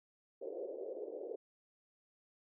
pink band-pass noise, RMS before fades -44 dBFS, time 0.41-1.36 s, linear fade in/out 10 ms, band 380 to 560 Hz, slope 48 dB/octave, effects none

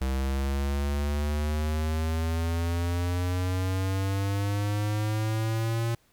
square exponential sweep, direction up, 65.41 to 116.54 Hz, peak -26 dBFS, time 0.01-5.95 s, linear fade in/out 5 ms, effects pink hiss -65 dBFS RMS until 6.12 s

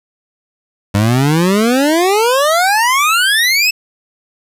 25% pulse exponential sweep, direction up, 98 to 2656 Hz, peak -6 dBFS, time 0.94-3.71 s, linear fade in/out 10 ms, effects resampled to 32000 Hz + 7-bit

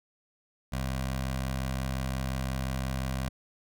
15% pulse tone with notch filter, 65.7 Hz, C2, 8 cents sharp, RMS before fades -32 dBFS, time 0.72-3.29 s, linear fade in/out 10 ms, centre 320 Hz, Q 1.4, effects none

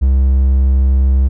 triangle tone, 66.2 Hz, C2, 21 cents sharp, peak -6 dBFS, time 0.01-1.29 s, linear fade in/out 20 ms, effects none

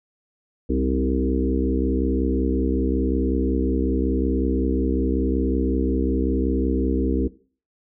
harmonic tone with a mistuned harmonic, 65.41 Hz, C2, in tune, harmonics 1 / 3 / 4 / 5 / 6 / 7, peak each -24 / -29 / -24 / -26 / -29 / -28 dBFS, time 0.69-7.28 s, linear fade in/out 10 ms, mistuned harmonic 5, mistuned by -24 cents, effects noise-tail reverb RT60 0.4 s tail -17 dB re dry

